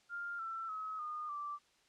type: tone with pitch steps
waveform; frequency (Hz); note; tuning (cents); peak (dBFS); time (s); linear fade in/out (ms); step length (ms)
sine; 1400 / 1338.3 / 1279.4 / 1223 / 1169.1; F6 / E6 / D#6 / D#6 / D6; +4 / +26 / +48 / -30 / -8; -39; 0.09-1.59; 50; 300
effects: white hiss -70 dBFS RMS until 1.88 s + low-pass 6000 Hz 12 dB/octave